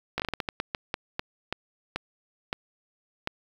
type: slowing click train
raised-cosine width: 0.3 ms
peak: -12 dBFS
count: 16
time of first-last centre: 0.18-3.274 s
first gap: 17 ms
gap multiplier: 1.31
effects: 7-bit